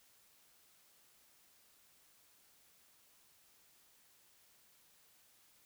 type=silence; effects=white hiss -68 dBFS RMS until 5.65 s